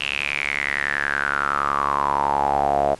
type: tone with band-pass filter sweep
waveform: sawtooth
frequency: 70.8 Hz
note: C#2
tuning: 37 cents sharp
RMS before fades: -22 dBFS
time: 0-2.95 s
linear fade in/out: 10 ms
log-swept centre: 2800 to 650 Hz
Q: 8
effects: pink hiss -46 dBFS RMS until 2.99 s + resampled to 24000 Hz